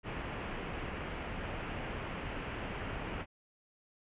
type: low-pass noise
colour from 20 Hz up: pink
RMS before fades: -40 dBFS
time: 0.03-3.26 s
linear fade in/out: 50 ms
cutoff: 3000 Hz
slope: 48 dB/octave
effects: resampled to 8000 Hz